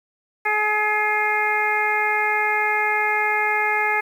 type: harmonic tone with a mistuned harmonic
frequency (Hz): 423.5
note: G#4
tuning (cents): +34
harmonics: 1 / 2 / 3 / 4 / 5 / 6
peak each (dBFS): -29 / -23 / -29 / -25 / -22 / -30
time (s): 0.45-4.01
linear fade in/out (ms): 10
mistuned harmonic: 6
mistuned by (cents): -49
effects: 8-bit